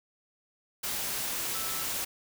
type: tone in noise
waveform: sine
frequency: 1318.5 Hz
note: E6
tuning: in tune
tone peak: -42 dBFS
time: 1.54-1.84 s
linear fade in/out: 10 ms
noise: white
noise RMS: -33 dBFS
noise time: 0.83-2.05 s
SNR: -12 dB
effects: none